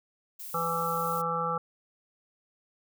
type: noise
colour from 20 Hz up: violet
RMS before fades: -41 dBFS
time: 0.39-1.22 s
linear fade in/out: 10 ms
type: harmonic tone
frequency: 166.6 Hz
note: E3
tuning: 19 cents sharp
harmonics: 1 / 3 / 5 / 7 / 8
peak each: -37 / -34 / -35 / -32 / -32 dBFS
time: 0.54-1.58 s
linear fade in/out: 5 ms
effects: none

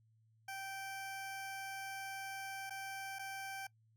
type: tone with dropouts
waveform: 20% pulse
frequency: 779 Hz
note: G5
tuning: 11 cents flat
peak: -38 dBFS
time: 0.48-3.67 s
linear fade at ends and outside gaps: 5 ms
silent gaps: 2.697-2.705 / 3.187-3.192 s
effects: noise-tail reverb RT60 0.1 s tail -21 dB re dry + added 111 Hz sine -68 dBFS peak until 3.96 s

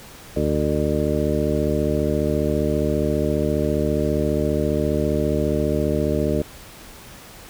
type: harmonic tone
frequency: 74.8 Hz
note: D2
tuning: 32 cents sharp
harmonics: 1 / 2 / 3 / 4 / 5 / 6 / 8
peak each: -26 / -26 / -26 / -26 / -26 / -26 / -26 dBFS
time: 0.36-6.42 s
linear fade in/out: 5 ms
effects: pink hiss -42 dBFS RMS until 7.49 s

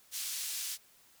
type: band-pass noise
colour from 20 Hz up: pink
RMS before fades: -38 dBFS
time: 0.11-0.78 s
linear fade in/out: 50 ms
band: 4300 to 16000 Hz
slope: 12 dB/octave
effects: white hiss -63 dBFS RMS until 1.2 s

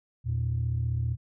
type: tone pair together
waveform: sine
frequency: 82.41 / 117.76 Hz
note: E2 / A#2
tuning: 0 / +18 cents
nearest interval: tritone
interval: 618 cents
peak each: -29 / -26 dBFS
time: 0.24-1.17 s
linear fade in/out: 50 ms
effects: tanh soft clip ceiling -20 dBFS

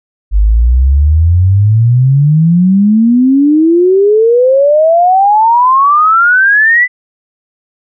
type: exponential sweep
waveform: sine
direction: up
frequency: 48.68 to 2016 Hz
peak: -4 dBFS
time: 0.31-6.88 s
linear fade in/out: 50 ms
effects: none

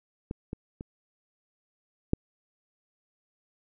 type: clicks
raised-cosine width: 3 ms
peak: -20 / -21 / -25 / -10 dBFS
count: 4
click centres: 0.311 / 0.531 / 0.809 / 2.134 s
effects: none

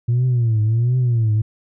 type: tone with vibrato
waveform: sine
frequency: 116.9 Hz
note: A#2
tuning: 5 cents sharp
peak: -12 dBFS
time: 0.08-1.42 s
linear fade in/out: 10 ms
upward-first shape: triangle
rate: 1.4 Hz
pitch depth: 170 cents each way
effects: tanh soft clip ceiling -12 dBFS

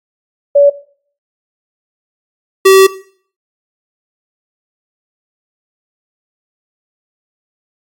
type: tone pair in turn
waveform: sine / square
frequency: 570 / 384.1 Hz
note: C#5 / G4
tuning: +48 / -35 cents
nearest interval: perfect fifth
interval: 683 cents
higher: first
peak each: -3 dBFS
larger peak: neither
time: 0.55-0.7 / 2.65-2.87 s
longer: second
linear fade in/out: 10 ms
effects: noise-tail reverb RT60 0.5 s tail -17 dB re dry + AAC 64 kbps

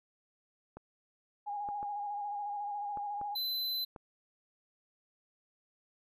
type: clicks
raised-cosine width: 1 ms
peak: -32 dBFS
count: 6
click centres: 0.77 / 1.688 / 1.829 / 2.973 / 3.214 / 3.962 s
type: tone with vibrato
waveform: sine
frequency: 820 Hz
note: G#5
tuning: 22 cents flat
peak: -35 dBFS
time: 1.46-3.36 s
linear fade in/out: 20 ms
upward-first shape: square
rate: 14 Hz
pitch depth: 26 cents each way
type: tone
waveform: square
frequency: 4035 Hz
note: B7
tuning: 36 cents sharp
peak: -33 dBFS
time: 3.35-3.85 s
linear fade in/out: 10 ms
effects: none

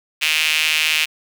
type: tone with high-pass filter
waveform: sawtooth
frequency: 155.56 Hz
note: D#3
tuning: in tune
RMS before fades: -18 dBFS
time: 0.21-1.06 s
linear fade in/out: 20 ms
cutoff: 2600 Hz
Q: 3.9
effects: none

